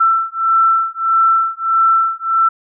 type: beating tone pair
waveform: sine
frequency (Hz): 1336 / 1337.6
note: E6 / E6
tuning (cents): +23 / +25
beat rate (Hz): 1.6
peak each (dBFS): -14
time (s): 0-2.49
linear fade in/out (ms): 10
effects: none